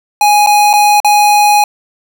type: tone with dropouts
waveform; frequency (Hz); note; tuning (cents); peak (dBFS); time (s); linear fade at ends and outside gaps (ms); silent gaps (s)
square; 830.6; G#5; 0; -6; 0.21-1.64; 2; 0.463-0.471 / 0.731-0.736 / 1.002-1.046
effects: none